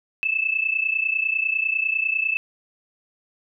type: tone pair together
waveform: sine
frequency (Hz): 2607 / 2637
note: E7 / E7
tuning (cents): -20 / 0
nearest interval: unison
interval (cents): 20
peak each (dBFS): -23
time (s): 0.23-2.37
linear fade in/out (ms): 0
effects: none